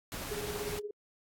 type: noise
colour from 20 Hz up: pink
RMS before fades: -40 dBFS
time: 0.12-0.79 s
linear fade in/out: 0 ms
type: tone with tremolo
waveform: sine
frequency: 415.3 Hz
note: G#4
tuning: in tune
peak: -33 dBFS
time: 0.31-0.91 s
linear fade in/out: 5 ms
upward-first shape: triangle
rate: 17 Hz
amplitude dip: 85%
effects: AAC 64 kbps